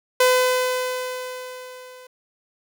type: tone with level ramp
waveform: sawtooth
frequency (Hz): 506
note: B4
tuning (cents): +42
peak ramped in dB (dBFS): -9 to -38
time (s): 0.2-2.07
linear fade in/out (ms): 5
effects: none